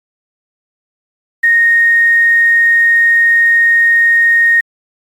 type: tone with quantisation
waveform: sine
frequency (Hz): 1857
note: A#6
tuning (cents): -7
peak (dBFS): -6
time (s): 1.43-4.61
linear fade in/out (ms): 10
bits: 6
effects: AAC 48 kbps